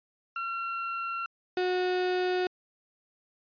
35% pulse tone pair in turn, 1364 / 364.8 Hz, F6 / F#4, -41 / -24 cents, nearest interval octave + major seventh, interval 2283 cents, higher first, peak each -29 / -24 dBFS, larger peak second, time 0.36-1.26 / 1.57-2.47 s, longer neither, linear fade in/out 2 ms, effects resampled to 11025 Hz

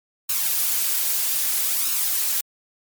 blue noise with flanger, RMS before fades -22 dBFS, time 0.29-2.41 s, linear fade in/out 5 ms, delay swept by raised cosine 0.74 to 5.74 ms, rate 0.62 Hz, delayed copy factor +0.55, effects MP3 96 kbps

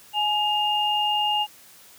sine tone pair together, 840 / 2825 Hz, G#5 / F7, +19 / +19 cents, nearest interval octave + major sixth, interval 2100 cents, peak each -23 dBFS, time 0.13-1.47 s, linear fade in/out 50 ms, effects white hiss -50 dBFS RMS until 1.98 s + high-pass 60 Hz 12 dB/octave

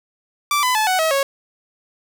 sawtooth tone with pitch steps, 1168 / 1005.1 / 865 / 744.3 / 640.5 / 551.2 Hz, D6 / B5 / A5 / F#5 / E5 / C#5, -10 / +30 / -30 / +10 / -50 / -10 cents, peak -12 dBFS, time 0.51-1.23 s, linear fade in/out 2 ms, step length 120 ms, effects none

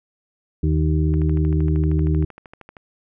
harmonic tone, 77.6 Hz, D#2, 4 cents flat, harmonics 1 / 2 / 4 / 5, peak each -18 / -20 / -25 / -30 dBFS, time 0.63-2.25 s, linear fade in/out 5 ms
click train, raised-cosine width 0.5 ms, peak -25 dBFS, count 22, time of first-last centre 1.14-2.768 s, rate 12.9 Hz
effects none

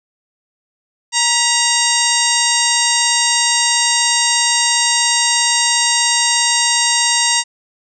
harmonic tone with a mistuned harmonic, 937 Hz, A#5, 9 cents sharp, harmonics 1 / 2 / 3 / 4 / 5 / 6 / 7 / 8 / 9, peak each -21 / -21 / -21 / -21 / -21 / -21 / -21 / -21 / -21 dBFS, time 1.12-7.44 s, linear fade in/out 50 ms, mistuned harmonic 2, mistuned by +66 cents, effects none

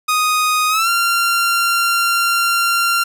sawtooth tone with pitch glide, 1244.5 to 1380.9 Hz, D#6 to F6, 0 to -20 cents, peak -10 dBFS, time 0.08-3.04 s, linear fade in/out 10 ms, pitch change +180 cents, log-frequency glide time 0.69-0.89 s, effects none

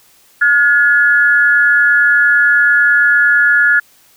sine tone pair together, 1432.9 / 1704 Hz, F6 / G#6, +44 / +44 cents, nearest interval minor third, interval 300 cents, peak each -10 dBFS, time 0.41-3.8 s, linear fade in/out 10 ms, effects white hiss -49 dBFS RMS until 4.16 s

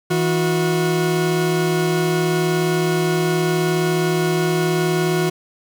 40% pulse tone pair together, 162.1 / 363.4 Hz, E3 / F#4, -29 / -31 cents, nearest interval octave + major second, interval 1398 cents, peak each -19 / -18 dBFS, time 0.1-5.3 s, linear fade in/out 10 ms, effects none

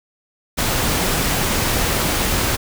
pink noise, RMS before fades -19 dBFS, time 0.57-2.57 s, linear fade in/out 20 ms, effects none

